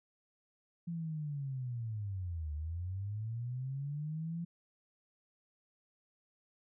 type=linear two-way sweep; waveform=sine; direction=down then up; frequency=172.1 to 73.42 to 172.1 Hz; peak=-36 dBFS; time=0.87-4.45 s; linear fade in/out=10 ms; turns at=2.53 s; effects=none